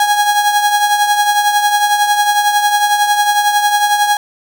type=tone with tremolo; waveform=35% pulse; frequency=827 Hz; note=G#5; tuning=8 cents flat; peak=-6 dBFS; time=0-4.17 s; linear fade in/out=2 ms; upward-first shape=triangle; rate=11 Hz; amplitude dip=60%; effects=none